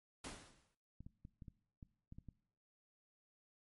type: noise with exponential decay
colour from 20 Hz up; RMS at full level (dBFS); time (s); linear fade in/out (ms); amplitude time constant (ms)
pink; -45; 0.24-0.75; 5; 110
type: clicks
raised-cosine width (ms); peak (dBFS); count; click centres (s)
5; -40; 9; 1.006 / 1.065 / 1.251 / 1.422 / 1.482 / 1.828 / 2.124 / 2.185 / 2.287
effects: noise-tail reverb RT60 0.6 s tail -20 dB re dry + MP3 48 kbps